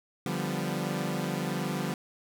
sawtooth chord, G dominant seventh, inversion second, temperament equal, 146.83 / 174.61 / 196 / 246.9 Hz, D3 / F3 / G3 / B3, 0 / 0 / 0 / 0 cents, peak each -31 / -30 / -31 / -33 dBFS, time 0.26-1.94 s, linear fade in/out 2 ms, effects none

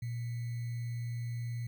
sine tone with sample-and-hold, 118.6 Hz, A#2, 30 cents sharp, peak -34 dBFS, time 0.02-1.67 s, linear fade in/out 5 ms, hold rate 2100 Hz, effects none

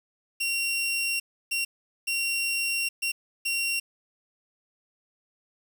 sawtooth tone bursts at uneven times, 2747 Hz, F7, 29 cents flat, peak -22 dBFS, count 5, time 0.4-1.2 / 1.51-1.65 / 2.07-2.89 / 3.02-3.12 / 3.45-3.8 s, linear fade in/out 10 ms, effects 8-bit

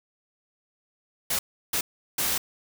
white noise bursts at uneven times, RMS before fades -26 dBFS, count 3, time 1.3-1.39 / 1.73-1.81 / 2.18-2.38 s, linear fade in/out 5 ms, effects none

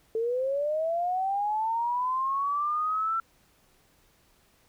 sine linear sweep, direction up, 440 to 1349 Hz, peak -25 dBFS, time 0.15-3.2 s, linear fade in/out 2 ms, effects pink hiss -64 dBFS RMS until 4.68 s

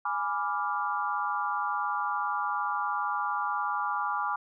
sine chord, G# diminished seventh, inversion none, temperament equal, 830.6 / 987.8 / 1174.7 / 1396.9 Hz, G#5 / B5 / D6 / F6, 0 / 0 / 0 / 0 cents, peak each -33 / -34 / -31 / -35 dBFS, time 0.05-4.36 s, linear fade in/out 5 ms, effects none

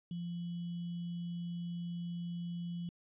sine tone with sample-and-hold, 172.6 Hz, F3, 20 cents flat, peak -37 dBFS, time 0.11-2.89 s, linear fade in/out 2 ms, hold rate 3150 Hz, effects resampled to 8000 Hz

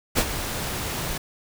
pink noise with ADSR envelope, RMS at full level -19 dBFS, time 0.15-1.18 s, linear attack 30 ms, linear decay 61 ms, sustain -10 dB, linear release 7 ms, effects none

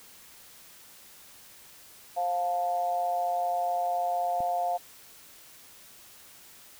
harmonic tone, 175.9 Hz, F3, 13 cents sharp, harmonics 3 / 4 / 5, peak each -37 / -26 / -37 dBFS, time 2.16-4.78 s, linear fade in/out 20 ms
click, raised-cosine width 3 ms, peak -30 dBFS, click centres 4.405 s
effects white hiss -52 dBFS RMS until 6.79 s

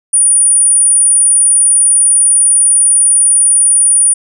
sine tone, 9460 Hz, D9, 12 cents sharp, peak -5 dBFS, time 0.13-4.14 s, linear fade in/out 10 ms, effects none

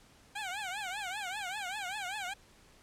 15% pulse tone with vibrato, 784 Hz, G5, in tune, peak -30 dBFS, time 0.35-2.34 s, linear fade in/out 10 ms, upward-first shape triangle, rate 5.1 Hz, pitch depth 200 cents each way, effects pink hiss -61 dBFS RMS until 2.82 s + low-pass 10000 Hz 12 dB/octave

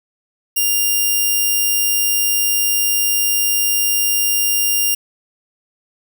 5% pulse tone, 2800 Hz, F7, 4 cents sharp, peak -5 dBFS, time 0.56-4.95 s, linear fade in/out 10 ms, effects none

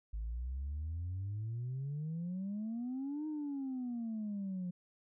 sine exponential two-way sweep, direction up then down, 51.91 to 311.1 to 176 Hz, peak -35 dBFS, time 0.13-4.71 s, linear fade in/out 10 ms, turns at 3.27 s, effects tanh soft clip ceiling -34 dBFS

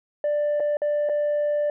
sine tone with dropouts, 590 Hz, D5, 8 cents sharp, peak -18 dBFS, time 0.24-1.7 s, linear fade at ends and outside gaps 2 ms, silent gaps 0.599-0.603 / 0.77-0.818 / 1.09-1.095 s, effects tanh soft clip ceiling -19 dBFS

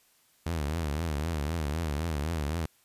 sawtooth tone with vibrato, 77.78 Hz, D#2, in tune, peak -25 dBFS, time 0.46-2.66 s, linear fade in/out 5 ms, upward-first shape triangle, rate 3.9 Hz, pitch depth 190 cents each way, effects white hiss -65 dBFS RMS until 2.84 s + resampled to 32000 Hz

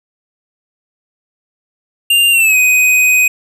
square tone with pitch glide, 2794 to 2504 Hz, F7 to D#7, 0 to +10 cents, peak -8 dBFS, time 2.1-3.28 s, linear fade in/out 5 ms, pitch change -190 cents, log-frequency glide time 2.31-2.57 s, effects none

